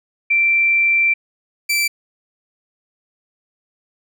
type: tone pair in turn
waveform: sine / sawtooth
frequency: 2349 / 2333 Hz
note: D7 / D7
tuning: 0 / -12 cents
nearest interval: unison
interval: 12 cents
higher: first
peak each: -12 dBFS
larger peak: neither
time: 0.3-1.14 / 1.69-1.88 s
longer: first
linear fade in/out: 10 ms
effects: none